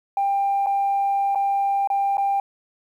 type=tone with dropouts; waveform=sine; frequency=794 Hz; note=G5; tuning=22 cents sharp; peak=-17 dBFS; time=0.17-2.4 s; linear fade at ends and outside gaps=2 ms; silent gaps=0.662-0.668 / 1.349-1.356 / 1.874-1.901 / 2.171-2.18 s; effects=tanh soft clip ceiling -15 dBFS + 9-bit